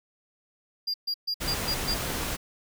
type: tone bursts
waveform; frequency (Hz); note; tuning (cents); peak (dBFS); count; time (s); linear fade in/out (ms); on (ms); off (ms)
triangle; 4799; D8; +37; -25; 6; 0.87-1.946; 10; 71; 130
type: noise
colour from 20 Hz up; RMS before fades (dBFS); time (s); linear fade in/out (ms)
pink; -31; 1.4-2.37; 20
effects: none